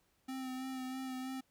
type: tone with vibrato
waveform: square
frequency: 260 Hz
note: C4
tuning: 11 cents flat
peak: -40 dBFS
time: 0.28-1.41 s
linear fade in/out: 10 ms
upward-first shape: sine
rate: 3.1 Hz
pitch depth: 23 cents each way
effects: pink hiss -75 dBFS RMS until 1.5 s